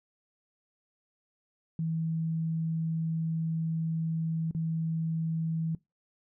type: tone with dropouts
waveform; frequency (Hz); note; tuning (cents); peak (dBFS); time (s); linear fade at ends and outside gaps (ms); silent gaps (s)
sine; 162.2; E3; -28; -28; 1.79-5.75; 2; 4.511-4.548
effects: noise-tail reverb RT60 0.2 s tail -21 dB re dry